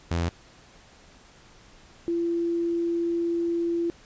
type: tone pair in turn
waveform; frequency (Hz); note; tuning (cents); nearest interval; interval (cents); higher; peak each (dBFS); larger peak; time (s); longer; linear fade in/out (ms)
sawtooth / sine; 84.9 / 339.6; F2 / F4; -48 / -48; 2 octaves; 2400; second; -20 / -23; first; 0.11-0.29 / 2.08-3.9; second; 0
effects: pink hiss -53 dBFS RMS until 4.05 s + resampled to 16000 Hz